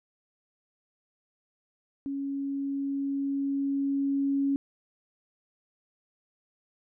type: tone with level ramp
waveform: sine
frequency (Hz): 277.2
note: C#4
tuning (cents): 0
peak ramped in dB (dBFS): -30 to -23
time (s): 2.06-4.56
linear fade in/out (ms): 0
effects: none